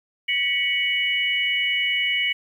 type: tone cluster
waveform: sine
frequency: 1945 / 2235 / 2942 Hz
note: B6 / C#7 / F#7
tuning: -27 / +14 / -11 cents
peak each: -29 / -22 / -24 dBFS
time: 0.28-2.33 s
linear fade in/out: 10 ms
effects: 9-bit